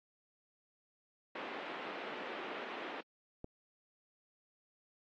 pink band-pass noise, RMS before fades -44 dBFS, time 1.35-3.01 s, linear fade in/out 5 ms, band 290 to 2900 Hz, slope 24 dB/octave
click, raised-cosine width 2 ms, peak -31 dBFS, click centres 3.444 s
effects AAC 48 kbps

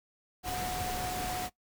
sine tone in noise, 730 Hz, F#5, 24 cents flat, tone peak -35 dBFS, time 0.43-1.5 s, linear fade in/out 50 ms, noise pink, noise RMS -37 dBFS, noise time 0.43-1.5 s, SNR -1 dB, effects noise-tail reverb RT60 0.1 s tail -19 dB re dry

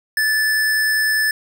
square tone, 1745 Hz, A6, 15 cents flat, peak -16 dBFS, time 0.17-1.31 s, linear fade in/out 2 ms, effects none

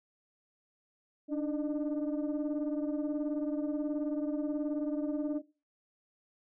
sine tone cluster, 290.4 / 309 / 606 Hz, D4 / D#4 / D#5, -19 / -12 / -46 cents, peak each -30 / -36 / -38 dBFS, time 1.28-5.42 s, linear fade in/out 50 ms, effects noise-tail reverb RT60 0.3 s tail -18 dB re dry + tanh soft clip ceiling -26 dBFS

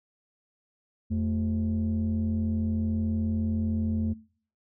sine tone pair together, 86.4 / 220 Hz, F2 / A3, -18 / 0 cents, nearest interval octave + major third, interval 1618 cents, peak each -26 / -26 dBFS, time 1.1-4.14 s, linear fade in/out 20 ms, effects noise-tail reverb RT60 0.5 s tail -22 dB re dry + tanh soft clip ceiling -21 dBFS

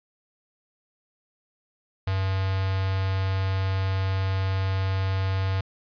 square tone with notch filter, 95.6 Hz, G2, 43 cents flat, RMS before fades -25 dBFS, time 2.07-5.61 s, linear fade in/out 5 ms, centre 320 Hz, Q 0.88, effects resampled to 11025 Hz + 10-bit

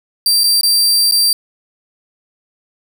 sawtooth tone with dropouts, 4700 Hz, D8, 1 cent sharp, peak -7 dBFS, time 0.26-1.33 s, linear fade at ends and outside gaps 2 ms, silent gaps 0.436-0.44 / 0.611-0.632 / 1.112-1.121 s, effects 7-bit

